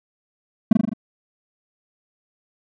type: tone with echo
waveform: triangle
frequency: 220 Hz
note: A3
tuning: in tune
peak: -5 dBFS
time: 0.71-0.73 s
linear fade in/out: 5 ms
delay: 41 ms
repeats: 5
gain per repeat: -3 dB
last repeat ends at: 0.935 s
effects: none